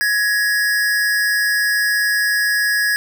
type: tone pair together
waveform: square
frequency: 1673 / 1874.1 Hz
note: G#6 / A#6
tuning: +12 / +9 cents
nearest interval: major second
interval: 197 cents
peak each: -16 / -25 dBFS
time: 0.01-2.96 s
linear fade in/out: 0 ms
effects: none